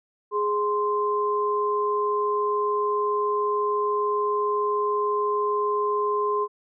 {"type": "tone pair together", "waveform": "sine", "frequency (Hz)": [416.3, 1043], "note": ["G#4", "C6"], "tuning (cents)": [4, -6], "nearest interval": "octave + major third", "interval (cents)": 1590, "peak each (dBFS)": -24, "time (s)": [0.31, 6.48], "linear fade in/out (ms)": 50, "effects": []}